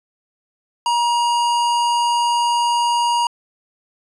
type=tone with hard clipping; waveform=sine; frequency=950 Hz; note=A#5; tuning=33 cents sharp; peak=-17 dBFS; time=0.86-3.27 s; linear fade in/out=2 ms; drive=18 dB; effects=resampled to 24000 Hz